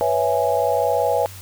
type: chord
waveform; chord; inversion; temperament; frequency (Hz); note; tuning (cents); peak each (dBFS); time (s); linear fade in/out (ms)
sine; C# minor seventh; third; equal; 493.9 / 554.4 / 659.3 / 830.6; B4 / C#5 / E5 / G#5; 0 / 0 / 0 / 0; -22; 0.01-1.26; 0
effects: added 95 Hz sine -38 dBFS peak until 1.41 s + white hiss -41 dBFS RMS until 1.41 s